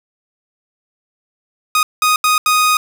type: tone bursts at uneven times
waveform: sawtooth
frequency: 1244.5 Hz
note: D#6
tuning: in tune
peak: -7 dBFS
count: 4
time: 1.75-1.83 / 2.02-2.16 / 2.24-2.38 / 2.46-2.77 s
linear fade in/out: 2 ms
effects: none